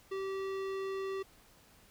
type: tone with tanh clipping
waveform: sine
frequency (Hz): 386.8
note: G4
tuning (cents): -23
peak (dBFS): -37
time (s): 0.11-1.23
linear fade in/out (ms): 10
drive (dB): 18
effects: pink hiss -62 dBFS RMS until 1.9 s